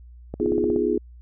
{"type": "click train", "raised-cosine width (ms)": 2, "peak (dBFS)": -17, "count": 8, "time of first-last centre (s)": [0.34, 0.762], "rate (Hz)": 16.6}
{"type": "chord", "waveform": "sine", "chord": "F half-diminished seventh", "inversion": "second", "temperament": "equal", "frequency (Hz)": [246.9, 311.1, 349.2, 415.3], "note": ["Cb4", "Eb4", "F4", "Ab4"], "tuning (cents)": [0, 0, 0, 0], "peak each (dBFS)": [-27, -27, -24, -23], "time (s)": [0.4, 0.98], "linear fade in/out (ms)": 5}
{"effects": ["added 60 Hz sine -42 dBFS peak until 1.21 s"]}